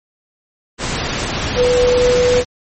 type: tone in noise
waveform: sine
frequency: 493.9 Hz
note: B4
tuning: in tune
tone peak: -10 dBFS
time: 1.55-2.44 s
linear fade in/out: 50 ms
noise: pink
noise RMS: -20 dBFS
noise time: 0.78-2.45 s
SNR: +7 dB
effects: MP3 32 kbps